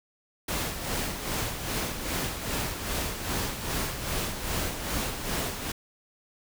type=noise with tremolo; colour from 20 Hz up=pink; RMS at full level=-29 dBFS; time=0.48-5.72 s; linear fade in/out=5 ms; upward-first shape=sine; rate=2.5 Hz; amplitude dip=55%; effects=none